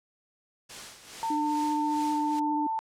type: noise with tremolo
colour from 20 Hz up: white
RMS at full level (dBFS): -40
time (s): 0.69-2.4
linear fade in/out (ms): 10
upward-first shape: sine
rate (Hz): 2.4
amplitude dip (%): 65
type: tone with pitch glide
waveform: sine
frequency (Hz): 901 to 890.1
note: A5 to A5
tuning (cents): +41 to +20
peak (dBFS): -27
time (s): 1.23-2.79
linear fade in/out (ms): 0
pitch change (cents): -21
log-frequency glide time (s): 1.53-2.54
type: tone with vibrato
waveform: sine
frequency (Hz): 299.2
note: D4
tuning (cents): +32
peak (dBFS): -28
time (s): 1.3-2.67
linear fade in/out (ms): 5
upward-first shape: sine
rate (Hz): 15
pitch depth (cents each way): 11
effects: low-pass 8000 Hz 12 dB/octave